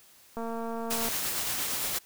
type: click train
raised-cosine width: 1 ms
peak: -23 dBFS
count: 165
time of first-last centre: 0.37-1.086 s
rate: 229 Hz
type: noise with tremolo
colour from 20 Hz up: white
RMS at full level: -30 dBFS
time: 0.9-1.99 s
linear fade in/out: 10 ms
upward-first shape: triangle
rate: 8.7 Hz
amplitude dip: 30%
effects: white hiss -57 dBFS RMS until 2.05 s